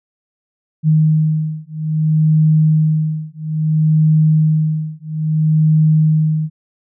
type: beating tone pair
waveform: sine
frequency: 155.56 / 156.16 Hz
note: D#3 / D#3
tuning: 0 / +7 cents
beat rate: 0.6 Hz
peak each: -14 dBFS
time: 0.83-6.5 s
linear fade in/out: 50 ms
effects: none